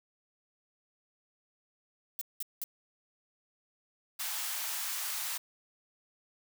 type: noise bursts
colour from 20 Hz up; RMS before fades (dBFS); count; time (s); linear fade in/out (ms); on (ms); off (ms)
violet; -36; 3; 2.19-2.639; 0; 23; 190
type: high-pass noise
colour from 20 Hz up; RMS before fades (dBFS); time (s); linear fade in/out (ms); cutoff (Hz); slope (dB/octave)
white; -36; 4.19-5.38; 10; 770; 24
effects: none